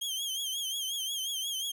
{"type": "tone with vibrato", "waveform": "sawtooth", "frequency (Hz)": 3200, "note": "G7", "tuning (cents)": 35, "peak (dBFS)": -29, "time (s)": [0.01, 1.72], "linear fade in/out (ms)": 10, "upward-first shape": "triangle", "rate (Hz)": 5.6, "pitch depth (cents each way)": 95, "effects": []}